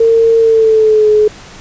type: tone with pitch glide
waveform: sine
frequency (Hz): 455.3 to 424.8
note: A#4 to G#4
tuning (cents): -41 to +39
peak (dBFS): -5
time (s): 0-1.28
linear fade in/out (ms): 5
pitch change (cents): -120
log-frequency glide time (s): 0.37-1.09
effects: pink hiss -34 dBFS RMS until 1.6 s + resampled to 16000 Hz